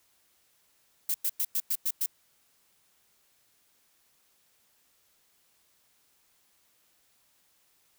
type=noise bursts; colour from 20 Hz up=violet; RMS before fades=-28 dBFS; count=7; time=1.09-2.061 s; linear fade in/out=5 ms; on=53 ms; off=100 ms; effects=white hiss -68 dBFS RMS until 7.98 s